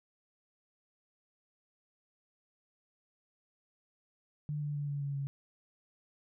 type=tone with pitch steps; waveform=sine; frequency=148.7 / 146.74 / 144.8 / 142.89 / 141 / 139.14 Hz; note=D3 / D3 / D3 / D3 / C#3 / C#3; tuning=+22 / -1 / -24 / -47 / +30 / +7 cents; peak=-33 dBFS; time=4.49-5.27 s; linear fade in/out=0 ms; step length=130 ms; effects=none